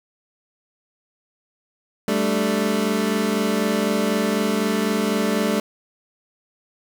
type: chord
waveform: 25% pulse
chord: G suspended second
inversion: none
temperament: equal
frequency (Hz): 196 / 220 / 293.7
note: G3 / A3 / D4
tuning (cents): 0 / 0 / 0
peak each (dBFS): -20 / -18 / -23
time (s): 2.08-5.6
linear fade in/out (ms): 2
effects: none